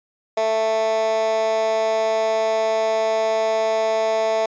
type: tone with high-pass filter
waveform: 15% pulse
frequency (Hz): 220.8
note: A3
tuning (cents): +6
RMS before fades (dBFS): -20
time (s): 0.37-4.46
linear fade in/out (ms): 5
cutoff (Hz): 580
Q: 5.2
effects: resampled to 16000 Hz